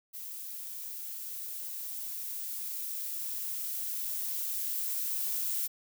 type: noise with level ramp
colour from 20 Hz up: violet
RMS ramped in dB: -42 to -32 dBFS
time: 0.13-5.68 s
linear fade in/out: 20 ms
effects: none